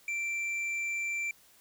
triangle tone with hard clipping, 2349 Hz, D7, in tune, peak -32 dBFS, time 0.08-1.31 s, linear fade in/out 2 ms, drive 8 dB, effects white hiss -61 dBFS RMS until 1.6 s

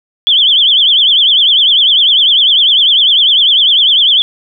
sine tone with vibrato, 3263 Hz, G#7, 31 cents flat, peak -5 dBFS, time 0.27-4.22 s, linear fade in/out 0 ms, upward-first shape triangle, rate 10 Hz, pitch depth 170 cents each way, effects none

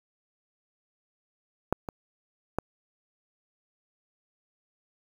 clicks, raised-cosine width 1 ms, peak -9 / -20 / -12 dBFS, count 3, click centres 1.726 / 1.888 / 2.586 s, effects 7-bit

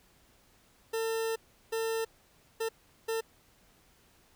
40% pulse tone bursts at uneven times, 450 Hz, A4, 39 cents sharp, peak -29 dBFS, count 4, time 0.93-1.36 / 1.72-2.05 / 2.6-2.69 / 3.08-3.21 s, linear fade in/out 10 ms, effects pink hiss -64 dBFS RMS until 4.35 s

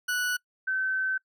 40% pulse / sine tone pair in turn, 1476 / 1534.1 Hz, F#6 / G6, -5 / -38 cents, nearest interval minor second, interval 67 cents, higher second, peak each -25 dBFS, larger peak neither, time 0.08-0.37 / 0.67-1.18 s, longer second, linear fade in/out 10 ms, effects noise-tail reverb RT60 0.1 s tail -24 dB re dry

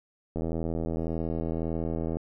click train, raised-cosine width 2 ms, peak -18 dBFS, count 149, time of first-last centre 0.36-2.169 s, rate 81.8 Hz, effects none

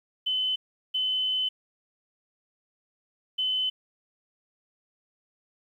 sine tone bursts at uneven times, 3035 Hz, F#7, 43 cents sharp, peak -24 dBFS, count 3, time 0.26-0.56 / 0.94-1.49 / 3.38-3.7 s, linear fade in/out 10 ms, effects 10-bit

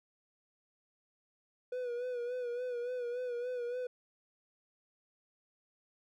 triangle tone with vibrato, 490.2 Hz, B4, 13 cents flat, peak -33 dBFS, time 1.72-3.87 s, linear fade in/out 5 ms, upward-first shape sine, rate 3.5 Hz, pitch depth 51 cents each way, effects none

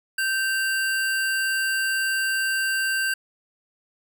square tone pair together, 1560.2 / 2780 Hz, G6 / F7, -9 / -9 cents, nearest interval minor seventh, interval 1000 cents, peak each -23 / -32 dBFS, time 0.18-3.14 s, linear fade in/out 5 ms, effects none

